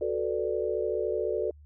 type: chord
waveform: sine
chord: B minor seventh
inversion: second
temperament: equal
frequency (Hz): 370 / 440 / 493.9 / 587.3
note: F#4 / A4 / B4 / D5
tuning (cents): 0 / 0 / 0 / 0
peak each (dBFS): -32 / -30 / -34 / -33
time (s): 0.01-1.51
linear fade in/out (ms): 5
effects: added 74 Hz sine -49 dBFS peak until 1.65 s